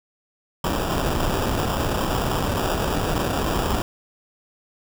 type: noise with sample-and-hold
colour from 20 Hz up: pink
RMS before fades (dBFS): -23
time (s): 0.64-3.82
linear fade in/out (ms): 2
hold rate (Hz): 2100
effects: none